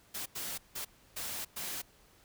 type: noise bursts at uneven times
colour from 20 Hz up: white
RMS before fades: -39 dBFS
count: 5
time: 0.14-0.26 / 0.35-0.58 / 0.75-0.85 / 1.16-1.45 / 1.56-1.82 s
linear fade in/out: 10 ms
effects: pink hiss -63 dBFS RMS until 2.24 s